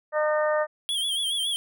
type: harmonic tone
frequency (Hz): 304.4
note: D#4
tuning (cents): -38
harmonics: 2 / 3 / 4 / 5 / 6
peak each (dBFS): -22 / -32 / -30 / -36 / -32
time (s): 0.12-0.67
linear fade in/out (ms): 50
type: tone with vibrato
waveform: square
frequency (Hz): 3270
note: G#7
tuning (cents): -28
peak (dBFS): -25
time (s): 0.89-1.56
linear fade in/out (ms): 0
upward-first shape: sine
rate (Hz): 7.1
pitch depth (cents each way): 81
effects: none